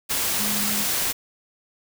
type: tone in noise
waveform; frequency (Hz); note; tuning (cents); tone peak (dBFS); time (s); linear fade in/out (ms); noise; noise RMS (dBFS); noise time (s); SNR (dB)
sine; 207.7; G#3; 0; -30; 0.39-0.84; 20; white; -24; 0.09-1.13; -9
effects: none